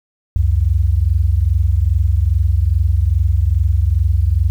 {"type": "tone pair together", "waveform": "sine", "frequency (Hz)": [66.97, 89.4], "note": ["C2", "F2"], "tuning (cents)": [41, 41], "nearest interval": "perfect fourth", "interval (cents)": 500, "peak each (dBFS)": -14, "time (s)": [0.36, 4.5], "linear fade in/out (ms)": 0, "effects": ["8-bit"]}